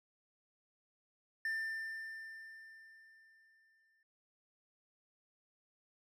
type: tone with exponential decay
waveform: triangle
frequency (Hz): 1789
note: A6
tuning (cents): +28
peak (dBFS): -32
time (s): 1.45-4.03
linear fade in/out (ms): 2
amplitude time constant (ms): 560
effects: none